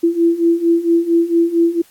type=beating tone pair; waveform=sine; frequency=334 / 338.4 Hz; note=E4 / E4; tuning=+23 / +45 cents; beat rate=4.4 Hz; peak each=-16 / -13 dBFS; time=0.03-1.82 s; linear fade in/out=10 ms; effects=white hiss -50 dBFS RMS until 1.9 s + AAC 64 kbps